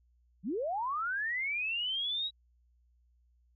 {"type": "linear sweep", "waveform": "sine", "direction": "up", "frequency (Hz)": [155.2, 3872], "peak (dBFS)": -31, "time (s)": [0.43, 2.31], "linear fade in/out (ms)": 50, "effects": ["added 60 Hz sine -65 dBFS peak until 3.55 s"]}